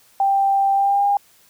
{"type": "tone with pitch glide", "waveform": "sine", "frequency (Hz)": [787, 807.3], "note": ["G5", "G#5"], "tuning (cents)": [7, -49], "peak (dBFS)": -14, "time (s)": [0.2, 1.17], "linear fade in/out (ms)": 2, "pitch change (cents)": 44, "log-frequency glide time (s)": [0.73, 1.06], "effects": ["white hiss -54 dBFS RMS until 1.49 s"]}